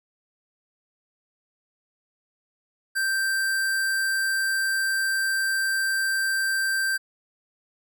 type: tone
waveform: square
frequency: 1568 Hz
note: G6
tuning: in tune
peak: -23 dBFS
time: 2.95-6.98 s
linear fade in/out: 20 ms
effects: none